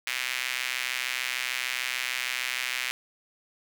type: tone with high-pass filter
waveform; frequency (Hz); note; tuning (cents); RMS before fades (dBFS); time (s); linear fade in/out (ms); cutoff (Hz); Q
sawtooth; 126.6; B2; +43; -31; 0.07-2.91; 0; 2200; 2.3
effects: none